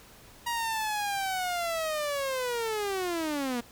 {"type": "linear sweep", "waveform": "sawtooth", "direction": "down", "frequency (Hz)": [953, 233.1], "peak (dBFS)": -25, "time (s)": [0.46, 3.61], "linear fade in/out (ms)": 10, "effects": ["pink hiss -53 dBFS RMS until 3.71 s"]}